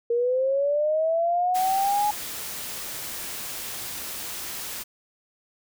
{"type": "linear sweep", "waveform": "sine", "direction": "up", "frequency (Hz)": [465.1, 840], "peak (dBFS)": -20, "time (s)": [0.1, 2.11], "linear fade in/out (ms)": 5}
{"type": "noise", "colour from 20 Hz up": "white", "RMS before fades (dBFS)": -34, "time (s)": [1.54, 4.84], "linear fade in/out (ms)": 20}
{"effects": []}